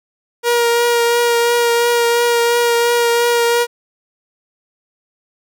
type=tone with vibrato; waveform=sawtooth; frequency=473.2 Hz; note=A#4; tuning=26 cents sharp; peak=-8 dBFS; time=0.43-3.67 s; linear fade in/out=50 ms; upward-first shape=triangle; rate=2.9 Hz; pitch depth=19 cents each way; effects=none